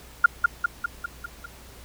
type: tone with echo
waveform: sine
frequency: 1406 Hz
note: F6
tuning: 11 cents sharp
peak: -9 dBFS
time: 0.24-0.26 s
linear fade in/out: 5 ms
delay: 200 ms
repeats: 6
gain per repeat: -4 dB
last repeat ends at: 1.46 s
effects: added 60 Hz sine -48 dBFS peak until 1.84 s + pink hiss -48 dBFS RMS until 1.84 s